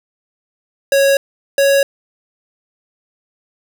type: tone pair in turn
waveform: square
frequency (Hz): 552 / 554.7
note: C#5 / C#5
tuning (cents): -7 / +1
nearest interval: unison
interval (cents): 8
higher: second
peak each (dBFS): -10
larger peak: neither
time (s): 0.92-1.17 / 1.58-1.83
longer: neither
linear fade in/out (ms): 2
effects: none